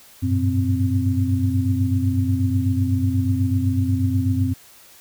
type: tone cluster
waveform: sine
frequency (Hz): 94.7 / 102.8 / 121.6 / 260.4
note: F#2 / G#2 / B2 / C4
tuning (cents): +41 / -17 / -26 / -8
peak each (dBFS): -20 / -24 / -28 / -22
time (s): 0.22-4.54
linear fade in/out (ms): 20
effects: white hiss -48 dBFS RMS until 5 s